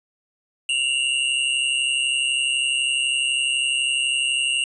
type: tone pair together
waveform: square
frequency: 2744 / 2876 Hz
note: F7 / F#7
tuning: -31 / -50 cents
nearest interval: minor second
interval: 81 cents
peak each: -23 dBFS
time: 0.69-4.64 s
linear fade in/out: 2 ms
effects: resampled to 24000 Hz